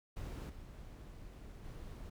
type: noise with level steps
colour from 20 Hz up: brown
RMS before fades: -43 / -51 / -48 dBFS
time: 0.16-2.1 s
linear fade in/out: 10 ms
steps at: 0.49 / 1.64 s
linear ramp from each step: 10 ms
effects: none